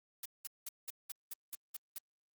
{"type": "noise bursts", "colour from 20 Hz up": "blue", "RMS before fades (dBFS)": -42, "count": 9, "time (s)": [0.23, 1.984], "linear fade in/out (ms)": 5, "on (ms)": 26, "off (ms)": 190, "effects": ["Opus 48 kbps"]}